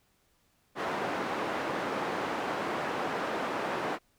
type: band-pass noise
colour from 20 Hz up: white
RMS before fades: -33 dBFS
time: 0.75-3.99 s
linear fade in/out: 50 ms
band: 210 to 1100 Hz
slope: 12 dB/octave
effects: pink hiss -70 dBFS RMS until 4.18 s